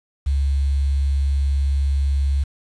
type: tone with quantisation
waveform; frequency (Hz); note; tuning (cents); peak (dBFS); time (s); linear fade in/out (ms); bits
sine; 69.3; C#2; 0; -16; 0.26-2.44; 10; 7
effects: resampled to 24000 Hz